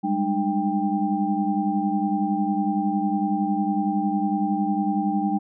sine tone cluster, 196.4 / 207.3 / 302.9 / 790 Hz, G3 / G#3 / D#4 / G5, +4 / -3 / -46 / +13 cents, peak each -26 dBFS, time 0.03-5.39 s, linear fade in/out 20 ms, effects none

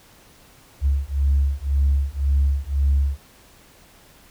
sine beating tone pair, 68.7 / 70.6 Hz, C#2 / C#2, -15 / +32 cents, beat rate 1.9 Hz, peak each -19 dBFS, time 0.81-3.19 s, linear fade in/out 50 ms, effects tanh soft clip ceiling -11 dBFS + pink hiss -51 dBFS RMS until 4.3 s

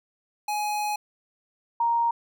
square / sine tone pair in turn, 838 / 934.1 Hz, G#5 / A#5, +15 / +3 cents, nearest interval major second, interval 188 cents, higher second, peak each -26 / -20 dBFS, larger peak second, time 0.48-0.96 / 1.8-2.11 s, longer first, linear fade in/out 5 ms, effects none

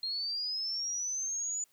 sine linear sweep, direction up, 4186 to 6990 Hz, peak -32 dBFS, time 0.03-1.64 s, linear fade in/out 2 ms, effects white hiss -69 dBFS RMS until 1.72 s

